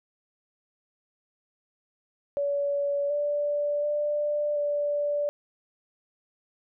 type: tone with pitch steps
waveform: sine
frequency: 569 / 584 / 591 / 583 Hz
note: C#5 / D5 / D5 / D5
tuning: +45 / -10 / +11 / -13 cents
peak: -24 dBFS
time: 2.37-5.29 s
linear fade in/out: 0 ms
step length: 730 ms
effects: none